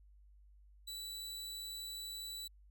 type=tone; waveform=sawtooth; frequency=3951 Hz; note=B7; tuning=in tune; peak=-40 dBFS; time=0.87-2.48 s; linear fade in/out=10 ms; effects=added 50 Hz sine -59 dBFS peak until 2.7 s